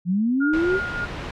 sine linear sweep, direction up, 168.3 to 392 Hz, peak -18 dBFS, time 0.05-0.8 s, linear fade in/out 50 ms
sine tone with tremolo, 1421 Hz, F6, 30 cents sharp, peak -22 dBFS, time 0.4-1.06 s, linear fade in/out 20 ms, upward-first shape triangle, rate 3.4 Hz, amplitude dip 60%
pink noise, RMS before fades -31 dBFS, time 0.53-1.31 s, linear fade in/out 5 ms
effects low-pass 3000 Hz 12 dB/octave

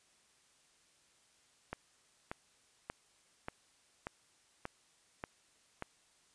click train, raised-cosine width 0.5 ms, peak -24 dBFS, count 8, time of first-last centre 1.73-5.824 s, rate 1.71 Hz, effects white hiss -69 dBFS RMS until 6.34 s + resampled to 22050 Hz

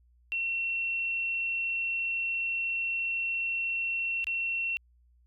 sine tone with dropouts, 2717 Hz, F7, 48 cents flat, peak -28 dBFS, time 0.32-4.77 s, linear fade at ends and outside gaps 0 ms, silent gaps 4.243-4.269 s, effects added 60 Hz sine -60 dBFS peak until 5.26 s

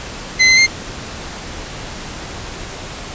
sawtooth tone with pitch steps, 2048 / 2060 / 2109 Hz, C7 / C7 / C7, -38 / -28 / +13 cents, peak -4 dBFS, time 0.39-0.669 s, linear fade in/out 20 ms, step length 93 ms, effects pink hiss -29 dBFS RMS until 3.14 s + resampled to 16000 Hz

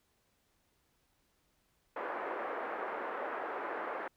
pink band-pass noise, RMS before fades -39 dBFS, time 1.96-4.08 s, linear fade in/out 5 ms, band 390 to 1700 Hz, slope 24 dB/octave, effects pink hiss -75 dBFS RMS until 4.16 s

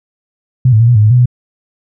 sine tone with pitch steps, 127.4 / 108.7 / 116.2 / 121.9 / 105.6 / 107.2 / 124.2 / 123.2 Hz, C3 / A2 / A#2 / B2 / G#2 / A2 / B2 / B2, -46 / -21 / -5 / -22 / +29 / -45 / +10 / -4 cents, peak -4 dBFS, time 0.65-1.258 s, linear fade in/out 5 ms, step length 76 ms, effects none

